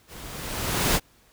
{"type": "noise with level ramp", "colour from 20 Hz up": "pink", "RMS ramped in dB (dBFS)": [-44, -19], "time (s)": [0.07, 1], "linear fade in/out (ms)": 50, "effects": ["pink hiss -59 dBFS RMS until 1.32 s"]}